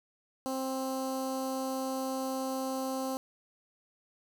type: tone with notch filter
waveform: 15% pulse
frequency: 263.6 Hz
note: C4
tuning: 13 cents sharp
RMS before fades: -34 dBFS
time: 0.46-3.17 s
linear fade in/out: 0 ms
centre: 2300 Hz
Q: 0.7
effects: none